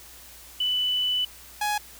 sine / sawtooth tone pair in turn, 2987 / 835.5 Hz, F#7 / G#5, +16 / +10 cents, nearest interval octave + minor seventh, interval 2206 cents, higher first, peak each -22 / -20 dBFS, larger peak second, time 0.6-1.25 / 1.61-1.78 s, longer first, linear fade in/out 5 ms, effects added 60 Hz sine -54 dBFS peak until 1.99 s + white hiss -47 dBFS RMS until 1.99 s

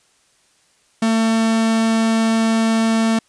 45% pulse tone, 224.5 Hz, A3, 35 cents sharp, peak -14 dBFS, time 1.02-3.19 s, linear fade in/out 5 ms, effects white hiss -58 dBFS RMS until 3.28 s + resampled to 22050 Hz

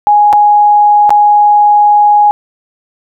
sine tone with dropouts, 830.6 Hz, G#5, in tune, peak -3 dBFS, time 0.07-2.31 s, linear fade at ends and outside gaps 0 ms, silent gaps 0.328-0.333 / 1.094-1.105 s, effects none

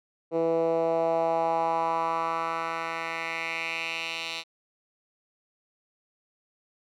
10% pulse tone with band-pass filter sweep, 164.81 Hz, E3, in tune, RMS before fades -28 dBFS, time 0.31-4.44 s, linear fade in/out 50 ms, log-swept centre 440 to 3500 Hz, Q 2.9, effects none

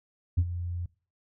sine tone with ADSR envelope, 87.31 Hz, F2, in tune, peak -16 dBFS, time 0.37-0.86 s, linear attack 14 ms, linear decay 56 ms, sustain -14 dB, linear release 6 ms, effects noise-tail reverb RT60 0.4 s tail -23 dB re dry + tanh soft clip ceiling -18 dBFS

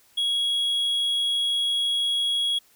triangle tone, 3322 Hz, G#7, in tune, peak -20 dBFS, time 0.17-2.59 s, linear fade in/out 10 ms, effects white hiss -59 dBFS RMS until 2.75 s

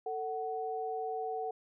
sine tone pair together, 445.6 / 746.6 Hz, A4 / F#5, +22 / +15 cents, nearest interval major sixth, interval 893 cents, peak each -37 / -36 dBFS, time 0.06-1.51 s, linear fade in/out 5 ms, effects none

